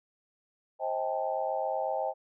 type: chord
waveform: sine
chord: A half-diminished seventh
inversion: first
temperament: just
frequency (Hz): 528 / 633.6 / 792 / 880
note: C5 / Eb5 / G5 / A5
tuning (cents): +16 / +31 / +18 / 0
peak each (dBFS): -34 / -33 / -33 / -38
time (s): 0.79-2.14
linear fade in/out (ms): 50
effects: none